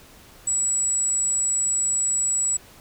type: tone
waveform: sine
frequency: 7840 Hz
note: B8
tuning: 14 cents flat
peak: -19 dBFS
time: 0.47-2.57 s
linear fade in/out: 5 ms
effects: tanh soft clip ceiling -15 dBFS + pink hiss -49 dBFS RMS until 2.8 s